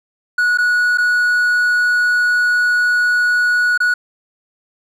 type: tone with dropouts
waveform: triangle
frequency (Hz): 1463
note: F#6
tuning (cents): -20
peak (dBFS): -10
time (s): 0.38-3.94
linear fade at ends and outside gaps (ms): 5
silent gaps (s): 0.575-0.584 / 0.975-0.982 / 3.777-3.802
effects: none